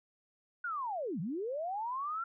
sine linear two-way sweep, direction down then up, 1480 to 146.83 to 1384 Hz, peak -34 dBFS, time 0.64-2.24 s, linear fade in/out 5 ms, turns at 1.2 s, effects none

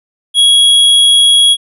square tone, 3322 Hz, G#7, in tune, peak -5 dBFS, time 0.34-1.57 s, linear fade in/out 50 ms, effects resampled to 24000 Hz

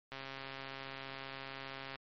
click train, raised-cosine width 0.3 ms, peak -28 dBFS, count 249, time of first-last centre 0.12-1.957 s, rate 135 Hz, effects MP3 32 kbps

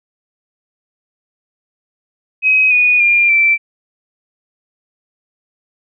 sine tone with pitch steps, 2535 / 2467 / 2401 / 2337 Hz, D#7 / D#7 / D7 / D7, +32 / -15 / +38 / -9 cents, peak -8 dBFS, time 2.42-3.58 s, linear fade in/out 50 ms, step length 290 ms, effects none

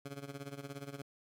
15% pulse tone with tremolo, 140 Hz, C#3, 18 cents sharp, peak -34 dBFS, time 0.05-1.02 s, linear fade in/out 5 ms, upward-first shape sine, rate 17 Hz, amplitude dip 80%, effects AAC 64 kbps

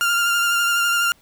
30% pulse tone with vibrato, 1396.9 Hz, F6, in tune, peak -14 dBFS, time 0.01-1.12 s, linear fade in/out 0 ms, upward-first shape sine, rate 12 Hz, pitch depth 19 cents each way, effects pink hiss -56 dBFS RMS until 1.21 s

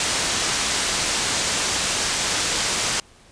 white low-pass noise, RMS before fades -23 dBFS, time 0-3 s, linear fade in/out 2 ms, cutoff 8200 Hz, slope 24 dB/octave, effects pink hiss -51 dBFS RMS until 3.31 s + resampled to 22050 Hz

